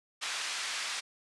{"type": "band-pass noise", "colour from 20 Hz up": "pink", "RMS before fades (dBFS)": -36, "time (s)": [0.21, 1.01], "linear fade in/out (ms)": 20, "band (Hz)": [1600, 6900], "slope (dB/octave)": 12, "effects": ["resampled to 24000 Hz"]}